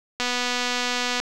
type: click train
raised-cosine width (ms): 0.2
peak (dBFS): -8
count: 247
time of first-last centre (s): 0.2-1.2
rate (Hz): 246
effects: none